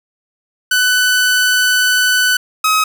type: tone pair in turn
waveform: sawtooth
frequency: 1497 / 1271.5 Hz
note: F#6 / D#6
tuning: +20 / +37 cents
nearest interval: minor third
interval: 283 cents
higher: first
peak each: -7 dBFS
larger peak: neither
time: 0.71-2.37 / 2.64-2.84 s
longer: first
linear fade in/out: 5 ms
effects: none